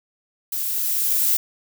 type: noise with level ramp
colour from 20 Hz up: violet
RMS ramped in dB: -26 to -18 dBFS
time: 0.52-1.37 s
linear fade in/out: 5 ms
effects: none